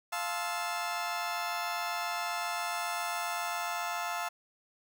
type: chord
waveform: 30% pulse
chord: F major seventh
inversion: none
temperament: just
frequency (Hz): 698.5 / 873.1 / 1047.7 / 1309.6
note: F5 / A5 / C6 / E6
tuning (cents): 0 / -14 / +2 / -12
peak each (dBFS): -34 / -36 / -38 / -36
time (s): 0.12-4.29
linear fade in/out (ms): 10
effects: none